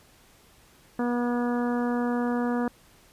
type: harmonic tone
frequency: 241.8 Hz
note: B3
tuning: 36 cents flat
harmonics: 1 / 2 / 3 / 4 / 5 / 6 / 7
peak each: -25 / -31 / -35 / -37 / -39 / -41 / -42 dBFS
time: 0.99-2.68 s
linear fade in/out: 2 ms
effects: pink hiss -57 dBFS RMS until 3.12 s + resampled to 32000 Hz